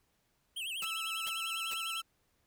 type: tone with vibrato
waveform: square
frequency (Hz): 2903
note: F#7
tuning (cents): -34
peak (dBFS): -37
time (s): 0.56-2.01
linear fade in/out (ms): 10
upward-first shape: sine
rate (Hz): 10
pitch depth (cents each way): 200
type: tone with pitch glide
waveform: sawtooth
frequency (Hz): 1318.5 to 1330.7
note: E6 to E6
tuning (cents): 0 to +16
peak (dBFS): -36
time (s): 0.82-2.02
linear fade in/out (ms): 10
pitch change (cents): +16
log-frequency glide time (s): 1.15-1.45
type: noise bursts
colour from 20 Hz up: white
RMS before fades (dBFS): -43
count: 3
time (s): 0.82-1.738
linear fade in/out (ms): 0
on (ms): 26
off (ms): 420
effects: pink hiss -75 dBFS RMS until 2.46 s